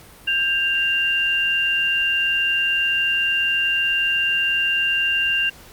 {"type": "tone pair together", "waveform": "sine", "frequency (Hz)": [1591, 2784], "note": ["G6", "F7"], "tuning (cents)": [25, -6], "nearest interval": "minor seventh", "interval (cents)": 969, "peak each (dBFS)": [-24, -18], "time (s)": [0.27, 5.5], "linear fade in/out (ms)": 10, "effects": ["pink hiss -45 dBFS RMS until 5.72 s", "Opus 48 kbps"]}